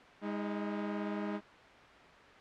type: tone pair together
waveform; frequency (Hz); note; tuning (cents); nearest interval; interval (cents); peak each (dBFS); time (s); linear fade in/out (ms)
sawtooth; 204.8 / 316.2; G#3 / D#4; -24 / +28; minor sixth; 752; -32 / -36; 0.21-1.41; 50
effects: white hiss -54 dBFS RMS until 2.4 s + low-pass 2000 Hz 12 dB/octave